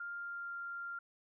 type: tone with pitch glide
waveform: sine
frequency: 1400 to 1391.1 Hz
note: F6 to F6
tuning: +4 to -7 cents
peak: -40 dBFS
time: 0-0.99 s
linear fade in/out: 5 ms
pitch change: -11 cents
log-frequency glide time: 0.14-0.56 s
effects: none